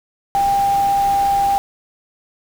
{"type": "tone in noise", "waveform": "sine", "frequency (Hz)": 796, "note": "G5", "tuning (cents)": 26, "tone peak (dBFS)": -13, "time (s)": [0.35, 1.58], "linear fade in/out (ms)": 0, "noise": "pink", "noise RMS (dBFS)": -31, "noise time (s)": [0.35, 1.58], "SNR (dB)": 15, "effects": []}